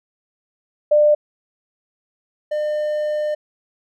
sine / triangle tone pair in turn, 597 / 602.9 Hz, D5 / D5, +28 / +45 cents, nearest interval unison, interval 17 cents, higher second, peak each -10 / -17 dBFS, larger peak first, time 0.91-1.15 / 2.51-3.35 s, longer second, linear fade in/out 10 ms, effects none

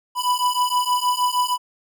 square beating tone pair, 988 / 994.4 Hz, B5 / B5, 0 / +12 cents, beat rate 6.4 Hz, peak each -22 dBFS, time 0.15-1.58 s, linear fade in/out 50 ms, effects none

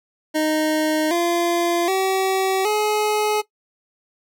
25% pulse tone with pitch steps, 310 / 344 / 381.7 / 423.5 Hz, D#4 / F4 / G4 / G#4, -6 / -26 / -46 / +34 cents, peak -14 dBFS, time 0.34-3.42 s, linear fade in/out 20 ms, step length 770 ms, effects noise-tail reverb RT60 0.1 s tail -18 dB re dry

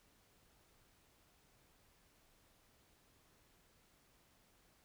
silence, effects pink hiss -71 dBFS RMS until 4.84 s

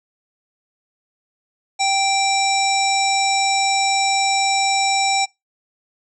harmonic tone, 782 Hz, G5, 4 cents flat, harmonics 1 / 3 / 5 / 7 / 9 / 10, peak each -18 / -23 / -25 / -26 / -28 / -28 dBFS, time 1.79-5.26 s, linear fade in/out 20 ms, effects noise-tail reverb RT60 0.2 s tail -23 dB re dry

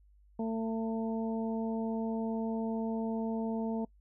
harmonic tone, 224.4 Hz, A3, 34 cents sharp, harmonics 1 / 2 / 3 / 4, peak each -32 / -38 / -42 / -44 dBFS, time 0.39-3.85 s, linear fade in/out 5 ms, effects noise-tail reverb RT60 0.1 s tail -25 dB re dry + added 50 Hz sine -59 dBFS peak until 4 s

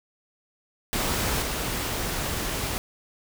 pink noise with level steps, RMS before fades -26 / -29 dBFS, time 0.93-2.78 s, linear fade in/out 0 ms, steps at 1.42 s, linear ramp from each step 2 ms, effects none

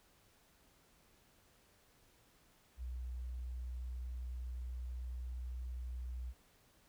sine tone, 61.74 Hz, B1, in tune, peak -40 dBFS, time 2.77-6.34 s, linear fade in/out 50 ms, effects pink hiss -69 dBFS RMS until 6.88 s

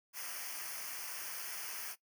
white noise with comb filter, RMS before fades -43 dBFS, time 0.13-1.96 s, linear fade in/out 50 ms, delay 0.26 ms, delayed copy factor -0.85, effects noise-tail reverb RT60 0.1 s tail -18 dB re dry

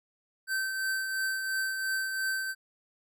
square tone with tremolo, 1547 Hz, G6, 23 cents flat, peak -28 dBFS, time 0.47-2.55 s, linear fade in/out 50 ms, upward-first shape triangle, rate 2.9 Hz, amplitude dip 45%, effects none

